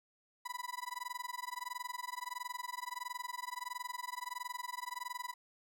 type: tone with amplitude modulation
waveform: 35% pulse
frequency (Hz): 987.8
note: B5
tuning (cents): 0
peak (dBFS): -35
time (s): 0.45-5.34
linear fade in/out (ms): 10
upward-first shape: sine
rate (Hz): 21.5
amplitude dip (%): 100
effects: none